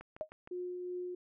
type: click train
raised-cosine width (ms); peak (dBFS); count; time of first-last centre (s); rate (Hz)
0.5; -34; 4; 0.01-0.474; 6.46
type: tone with exponential decay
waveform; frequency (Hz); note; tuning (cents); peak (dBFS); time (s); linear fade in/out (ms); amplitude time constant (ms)
sine; 622.3; D#5; 0; -30; 0.21-0.29; 0; 16
type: tone with tremolo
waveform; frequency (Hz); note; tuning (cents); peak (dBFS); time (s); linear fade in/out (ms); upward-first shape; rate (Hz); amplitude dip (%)
sine; 359.3; F4; +49; -36; 0.51-1.15; 5; triangle; 2.7; 30
effects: none